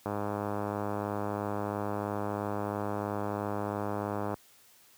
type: click train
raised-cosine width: 1 ms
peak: -19 dBFS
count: 442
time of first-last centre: 0.06-4.342 s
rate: 103 Hz
effects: white hiss -60 dBFS RMS until 4.97 s + high-pass 60 Hz 12 dB/octave